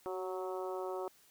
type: harmonic tone with a mistuned harmonic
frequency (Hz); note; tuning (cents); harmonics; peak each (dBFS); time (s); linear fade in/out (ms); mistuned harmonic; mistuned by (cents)
185; F#3; 0; 2 / 3 / 4 / 5 / 6 / 7; -39 / -43 / -45 / -47 / -49 / -50; 0.06-1.08; 0; 2; +18
effects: white hiss -65 dBFS RMS until 1.3 s